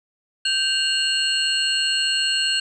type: tone cluster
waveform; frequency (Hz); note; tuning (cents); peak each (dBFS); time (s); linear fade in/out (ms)
sine; 1558 / 2803 / 2958 / 4307 / 8030; G6 / F7 / F#7 / C8 / B8; -11 / +6 / -1 / +49 / +28; -27 / -22 / -30 / -23 / -31; 0.45-2.6; 5
effects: none